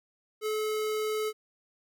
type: tone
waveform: square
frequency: 430.4 Hz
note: A4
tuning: 38 cents flat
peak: -29 dBFS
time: 0.41-1.33 s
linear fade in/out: 50 ms
effects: none